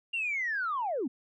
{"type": "linear sweep", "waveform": "sine", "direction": "down", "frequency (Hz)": [2820, 220], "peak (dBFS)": -28, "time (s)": [0.13, 1.08], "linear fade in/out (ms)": 10, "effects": ["tanh soft clip ceiling -24 dBFS"]}